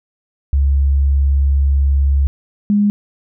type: tone pair in turn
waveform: sine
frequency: 69.3 / 205.5 Hz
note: C#2 / G#3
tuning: 0 / -18 cents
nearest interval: octave + perfect fifth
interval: 1882 cents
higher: second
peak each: -10 dBFS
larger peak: neither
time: 0.53-2.27 / 2.7-2.9 s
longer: first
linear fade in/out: 0 ms
effects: none